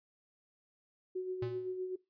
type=tone with tremolo; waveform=sine; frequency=370 Hz; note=F#4; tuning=in tune; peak=-33 dBFS; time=1.15-1.96 s; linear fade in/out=10 ms; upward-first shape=sine; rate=7.8 Hz; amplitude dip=45%
type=tone with exponential decay; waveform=square; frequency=116.54 Hz; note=A#2; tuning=in tune; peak=-37 dBFS; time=1.42-1.77 s; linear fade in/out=5 ms; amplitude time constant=74 ms
effects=noise-tail reverb RT60 0.2 s tail -20 dB re dry + resampled to 11025 Hz